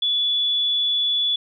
sine tone, 3433 Hz, A7, 43 cents flat, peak -18 dBFS, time 0.02-1.36 s, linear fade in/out 5 ms, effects none

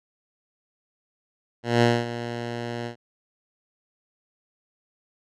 10% pulse tone with ADSR envelope, 118.7 Hz, A#2, 32 cents sharp, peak -7 dBFS, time 1.63-2.96 s, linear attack 190 ms, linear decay 230 ms, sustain -14 dB, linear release 100 ms, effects low-pass 5000 Hz 12 dB/octave

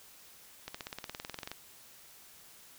accelerating click train, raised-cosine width 0.2 ms, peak -22 dBFS, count 17, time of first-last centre 0.68-1.516 s, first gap 65 ms, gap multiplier 0.97, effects white hiss -56 dBFS RMS until 2.78 s

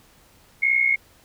sine tone pair together, 2155 / 2217 Hz, C#7 / C#7, -49 / 0 cents, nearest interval unison, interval 49 cents, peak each -18 / -22 dBFS, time 0.62-0.96 s, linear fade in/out 10 ms, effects pink hiss -55 dBFS RMS until 1.24 s

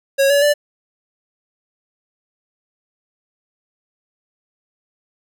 square tone with pitch steps, 549 / 569 / 586 Hz, C#5 / C#5 / D5, -17 / +45 / -4 cents, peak -12 dBFS, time 0.18-0.54 s, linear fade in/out 20 ms, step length 120 ms, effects none

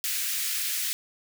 white high-pass noise, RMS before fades -29 dBFS, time 0.04-0.93 s, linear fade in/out 0 ms, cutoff 1700 Hz, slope 24 dB/octave, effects none

